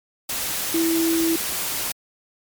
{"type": "tone in noise", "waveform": "sine", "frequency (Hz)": 329.6, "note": "E4", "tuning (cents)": 0, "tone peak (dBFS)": -18, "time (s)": [0.74, 1.36], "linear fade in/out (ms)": 5, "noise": "white", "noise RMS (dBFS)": -26, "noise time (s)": [0.29, 1.92], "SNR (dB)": 5, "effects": ["MP3 96 kbps"]}